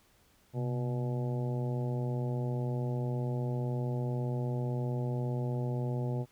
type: harmonic tone with a mistuned harmonic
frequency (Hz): 121.9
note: B2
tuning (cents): -22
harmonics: 1 / 2 / 3 / 4 / 5 / 6 / 7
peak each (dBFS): -31 / -40 / -41 / -43 / -45 / -51 / -48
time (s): 0.53-6.26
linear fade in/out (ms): 50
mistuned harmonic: 1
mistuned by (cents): +92
effects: pink hiss -66 dBFS RMS until 6.31 s